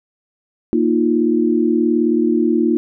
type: chord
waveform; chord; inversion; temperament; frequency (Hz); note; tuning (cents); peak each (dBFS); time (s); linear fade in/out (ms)
sine; Bb suspended fourth; none; just; 233.1 / 310.8 / 349.6; Bb3 / Eb4 / F4; 0 / -2 / +2; -17; 0.73-2.77; 0
effects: none